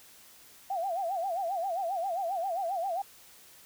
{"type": "tone with vibrato", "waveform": "sine", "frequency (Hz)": 726, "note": "F#5", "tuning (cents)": -33, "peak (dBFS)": -29, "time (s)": [0.7, 3.02], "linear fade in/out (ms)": 5, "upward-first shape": "sine", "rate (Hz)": 7.5, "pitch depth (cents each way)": 170, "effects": ["white hiss -55 dBFS RMS until 3.65 s"]}